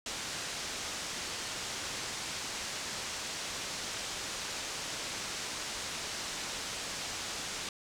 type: low-pass noise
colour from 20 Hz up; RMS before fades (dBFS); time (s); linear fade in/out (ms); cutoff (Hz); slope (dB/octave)
white; -39; 0.06-7.69; 2; 7300; 24
effects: none